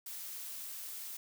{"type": "noise", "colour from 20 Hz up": "blue", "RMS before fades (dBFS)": -44, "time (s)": [0.06, 1.17], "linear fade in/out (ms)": 5, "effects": []}